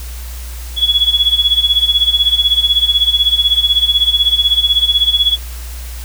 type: tone with tremolo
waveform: sine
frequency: 3376 Hz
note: G#7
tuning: 28 cents sharp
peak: -6 dBFS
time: 0.76-5.38 s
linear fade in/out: 50 ms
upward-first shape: sine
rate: 16 Hz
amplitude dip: 80%
effects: added 60 Hz sine -24 dBFS peak until 6.04 s + white hiss -34 dBFS RMS until 6.04 s